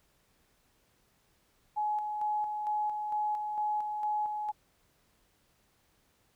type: tone with tremolo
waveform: sine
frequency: 844 Hz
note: G#5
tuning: 28 cents sharp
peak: -28 dBFS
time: 1.76-4.52 s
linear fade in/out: 20 ms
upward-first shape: square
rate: 2.2 Hz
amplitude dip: 40%
effects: pink hiss -70 dBFS RMS until 6.35 s